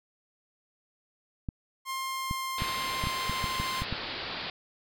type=clicks; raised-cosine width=5 ms; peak=-20 dBFS; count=10; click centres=1.488 / 2.311 / 2.621 / 3.039 / 3.071 / 3.296 / 3.442 / 3.6 / 3.82 / 3.926 s
type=tone with pitch glide; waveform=sawtooth; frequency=1060 to 1047.8 Hz; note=C6 to C6; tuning=+22 to +2 cents; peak=-28 dBFS; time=1.85-3.85 s; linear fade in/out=50 ms; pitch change=-20 cents; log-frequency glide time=2.08-3.27 s
type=low-pass noise; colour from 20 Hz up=white; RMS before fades=-37 dBFS; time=2.58-4.5 s; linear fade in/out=2 ms; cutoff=4800 Hz; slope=96 dB/octave
effects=none